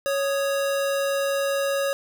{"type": "tone pair together", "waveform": "square", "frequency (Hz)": [554.4, 1244.6], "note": ["C#5", "D#6"], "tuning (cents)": [0, 0], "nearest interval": "octave + major second", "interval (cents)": 1400, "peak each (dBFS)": [-23, -33], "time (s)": [0.06, 1.93], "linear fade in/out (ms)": 0, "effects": []}